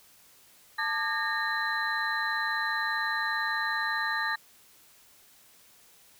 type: tone cluster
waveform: sine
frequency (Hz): 884 / 1196 / 1639 / 1834 / 4036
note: A5 / D6 / G#6 / A#6 / B7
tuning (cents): +8 / +31 / -23 / -29 / +37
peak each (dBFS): -35 / -34 / -34 / -30 / -38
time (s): 0.78-4.36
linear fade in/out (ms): 10
effects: white hiss -58 dBFS RMS until 6.19 s